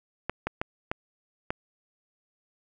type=clicks; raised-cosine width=0.5 ms; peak=-13 dBFS; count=5; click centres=0.296 / 0.47 / 0.615 / 0.915 / 1.505 s; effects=none